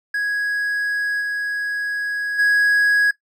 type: tone with level steps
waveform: triangle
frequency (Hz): 1661.2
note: G#6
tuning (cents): 0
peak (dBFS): -17 / -19 / -11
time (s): 0.14-3.11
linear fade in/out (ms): 5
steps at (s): 1.2 / 2.38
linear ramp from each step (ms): 20
effects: noise-tail reverb RT60 0.1 s tail -18 dB re dry